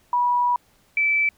sine tone pair in turn, 974 / 2317 Hz, B5 / D7, -24 / -24 cents, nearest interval octave + minor third, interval 1500 cents, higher second, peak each -17 dBFS, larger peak neither, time 0.13-0.56 / 0.97-1.29 s, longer first, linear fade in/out 2 ms, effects pink hiss -60 dBFS RMS until 1.37 s

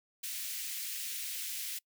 white high-pass noise, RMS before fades -39 dBFS, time 0.23-1.79 s, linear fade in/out 10 ms, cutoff 2000 Hz, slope 24 dB/octave, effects noise-tail reverb RT60 0.1 s tail -25 dB re dry

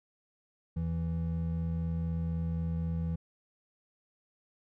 triangle tone pair together, 81.61 / 165.6 Hz, E2 / E3, -17 / +8 cents, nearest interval octave, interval 1225 cents, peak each -32 / -30 dBFS, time 0.76-3.16 s, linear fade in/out 10 ms, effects none

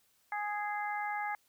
harmonic tone, 415.3 Hz, G#4, in tune, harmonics 2 / 3 / 4 / 5, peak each -35 / -43 / -41 / -41 dBFS, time 0.32-1.35 s, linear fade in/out 2 ms, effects white hiss -71 dBFS RMS until 1.48 s

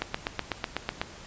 click train, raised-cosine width 0.3 ms, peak -11 dBFS, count 9, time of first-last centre 0.02-1.015 s, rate 8.04 Hz, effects pink hiss -46 dBFS RMS until 1.26 s + resampled to 16000 Hz

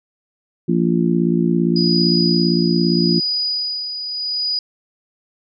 harmonic tone, 57.6 Hz, A#1, 20 cents flat, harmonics 3 / 4 / 5 / 6, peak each -17 / -19 / -23 / -20 dBFS, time 0.68-3.2 s, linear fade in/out 10 ms
sine tone with tremolo, 4932 Hz, D#8, 16 cents flat, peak -17 dBFS, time 1.76-4.59 s, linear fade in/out 2 ms, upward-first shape sine, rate 0.79 Hz, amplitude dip 55%
effects none

